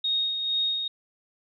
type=tone with tremolo; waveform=sine; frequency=3729 Hz; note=A#7; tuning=in tune; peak=-22 dBFS; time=0.04-0.88 s; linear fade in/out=5 ms; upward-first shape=sine; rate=2.2 Hz; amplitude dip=45%; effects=none